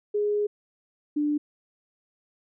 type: tone pair in turn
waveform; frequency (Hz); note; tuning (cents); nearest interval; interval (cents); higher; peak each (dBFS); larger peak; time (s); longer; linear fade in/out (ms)
sine; 415.3 / 295.8; G#4 / D4; 0 / +13; tritone; 587; first; -22; neither; 0.14-0.47 / 1.16-1.38; first; 10
effects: none

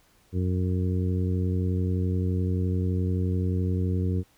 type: harmonic tone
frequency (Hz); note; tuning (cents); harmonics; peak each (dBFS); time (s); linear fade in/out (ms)
91.6; F#2; -17; 1 / 2 / 3 / 4 / 5; -24 / -30 / -34 / -36 / -38; 0.32-4.24; 50
effects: pink hiss -62 dBFS RMS until 4.37 s

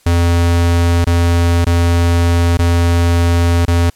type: tone with dropouts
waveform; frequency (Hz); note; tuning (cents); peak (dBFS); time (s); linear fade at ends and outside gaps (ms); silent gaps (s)
square; 85.7; F2; -32; -10; 0.06-3.9; 5; 1.045-1.068 / 1.647-1.666 / 2.572-2.59 / 3.654-3.679
effects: white hiss -51 dBFS RMS until 3.95 s + low-pass 12000 Hz 12 dB/octave

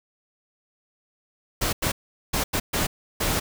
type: noise bursts at uneven times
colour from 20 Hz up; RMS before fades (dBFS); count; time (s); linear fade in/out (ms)
pink; -24; 6; 1.61-1.73 / 1.82-1.92 / 2.33-2.44 / 2.53-2.6 / 2.73-2.87 / 3.2-3.4; 10
effects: none

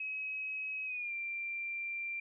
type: tone with pitch glide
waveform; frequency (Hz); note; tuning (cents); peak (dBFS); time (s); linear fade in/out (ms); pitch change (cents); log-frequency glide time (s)
sine; 2551 to 2366; D#7 to D7; +43 to +12; -36; 0-2.2; 5; -131; 0.85-1.13
effects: none

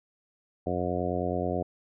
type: harmonic tone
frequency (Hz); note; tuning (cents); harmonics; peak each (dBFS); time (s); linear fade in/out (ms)
89.4; F2; +41; 1 / 2 / 3 / 4 / 5 / 6 / 7 / 8; -35 / -35 / -35 / -35 / -35 / -35 / -35 / -35; 0.66-1.63; 10
effects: none

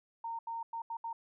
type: tone bursts at uneven times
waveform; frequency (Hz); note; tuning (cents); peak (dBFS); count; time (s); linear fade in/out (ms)
sine; 919; A#5; -25; -36; 5; 0.24-0.39 / 0.47-0.63 / 0.73-0.82 / 0.9-0.97 / 1.04-1.13; 5
effects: none

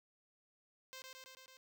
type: tone with echo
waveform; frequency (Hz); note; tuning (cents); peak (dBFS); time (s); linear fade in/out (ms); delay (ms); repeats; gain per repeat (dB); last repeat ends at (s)
5% pulse; 522; C5; -4; -37; 0.93-1.02; 0; 110; 5; -2; 1.57
effects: none

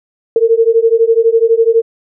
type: beating tone pair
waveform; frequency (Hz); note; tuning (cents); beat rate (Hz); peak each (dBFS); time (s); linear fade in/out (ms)
sine; 450 / 462; A4 / A#4; +39 / -16; 12; -10; 0.36-1.82; 2
effects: none

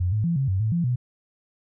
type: tone with pitch steps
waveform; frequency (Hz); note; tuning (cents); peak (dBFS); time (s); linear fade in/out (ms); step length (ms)
sine; 89.7 / 106.9 / 169.5 / 135.3 / 95 / 109.7 / 171.3 / 123.7; F2 / A2 / E3 / C#3 / F#2 / A2 / F3 / B2; +47 / -49 / +49 / -42 / +46 / -5 / -33 / +3; -20; 0-0.96; 10; 120
effects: none

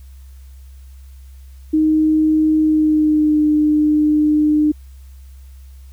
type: tone with pitch glide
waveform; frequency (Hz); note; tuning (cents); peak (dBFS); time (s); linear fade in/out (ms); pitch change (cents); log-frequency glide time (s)
sine; 311.1 to 302.1; D#4 to D4; 0 to +49; -11; 1.73-4.72; 10; -51; 2.59-3.44
effects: added 66 Hz sine -36 dBFS peak until 5.92 s + white hiss -56 dBFS RMS until 5.92 s

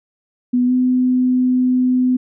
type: tone with pitch glide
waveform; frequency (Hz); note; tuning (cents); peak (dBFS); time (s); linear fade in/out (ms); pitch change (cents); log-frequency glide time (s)
sine; 247.4 to 252.9; B3 to B3; +3 to +41; -12; 0.53-2.17; 10; +38; 0.66-0.72
effects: none

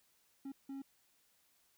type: tone bursts at uneven times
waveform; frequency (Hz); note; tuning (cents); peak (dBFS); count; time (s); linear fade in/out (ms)
triangle; 272.7; C#4; -28; -40; 2; 0.45-0.52 / 0.69-0.82; 5
effects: white hiss -73 dBFS RMS until 1.77 s

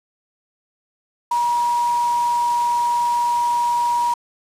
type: tone in noise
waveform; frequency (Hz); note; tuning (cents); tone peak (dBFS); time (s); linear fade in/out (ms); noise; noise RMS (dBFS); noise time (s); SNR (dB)
sine; 956; A#5; +43; -16; 1.31-4.14; 5; white; -34; 1.31-4.14; +15
effects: low-pass 9000 Hz 12 dB/octave

